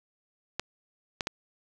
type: clicks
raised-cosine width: 0.2 ms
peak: -12 dBFS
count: 3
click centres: 0.596 / 1.208 / 1.271 s
effects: none